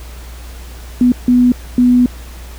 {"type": "tone bursts at uneven times", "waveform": "sine", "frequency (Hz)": 246.9, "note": "B3", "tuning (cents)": 0, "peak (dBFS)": -6, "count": 3, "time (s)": [[1.01, 1.12], [1.28, 1.52], [1.78, 2.06]], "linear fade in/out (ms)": 2, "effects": ["added 60 Hz sine -29 dBFS peak until 2.58 s", "pink hiss -38 dBFS RMS until 2.58 s"]}